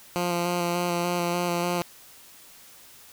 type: tone with vibrato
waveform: 10% pulse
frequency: 174.61 Hz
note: F3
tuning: in tune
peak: -16 dBFS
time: 0.16-1.82 s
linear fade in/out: 0 ms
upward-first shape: square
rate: 3.4 Hz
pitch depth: 15 cents each way
effects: white hiss -50 dBFS RMS until 3.12 s